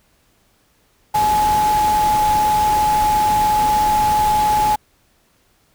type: tone in noise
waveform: sine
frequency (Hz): 847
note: G#5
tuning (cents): +34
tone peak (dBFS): -13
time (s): 1.14-4.76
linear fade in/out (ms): 10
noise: pink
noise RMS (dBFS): -26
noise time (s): 1.14-4.76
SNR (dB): +10
effects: pink hiss -59 dBFS RMS until 5.74 s